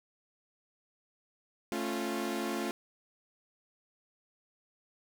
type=chord; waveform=sawtooth; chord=A augmented; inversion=none; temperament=equal with one note detuned; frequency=220 / 274.2 / 349.2 Hz; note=A3 / C#4 / E#4; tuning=0 / -19 / 0 cents; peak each=-33 / -34 / -32 dBFS; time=1.72-2.71 s; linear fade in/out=0 ms; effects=none